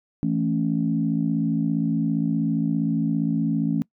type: chord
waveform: sine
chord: A major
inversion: second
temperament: equal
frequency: 164.81 / 220 / 277.2 Hz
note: E3 / A3 / C#4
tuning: 0 / 0 / 0 cents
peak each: -24 dBFS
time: 0.23-3.82 s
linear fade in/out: 0 ms
effects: noise-tail reverb RT60 0.1 s tail -24 dB re dry + tanh soft clip ceiling -10 dBFS